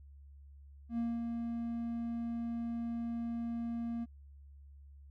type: tone with ADSR envelope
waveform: triangle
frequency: 233.1 Hz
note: A#3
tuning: in tune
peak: -29 dBFS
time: 0.89-4.06 s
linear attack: 90 ms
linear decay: 220 ms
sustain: -4 dB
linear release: 29 ms
effects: added 70 Hz sine -52 dBFS peak until 5.1 s